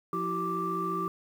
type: tone cluster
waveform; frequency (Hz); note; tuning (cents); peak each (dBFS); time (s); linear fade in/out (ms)
sine; 175.9 / 328.9 / 383.5 / 1174; F3 / E4 / G4 / D6; +13 / -4 / -38 / -1; -36 / -36 / -35 / -30; 0.13-1.08; 2
effects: tanh soft clip ceiling -20 dBFS + 9-bit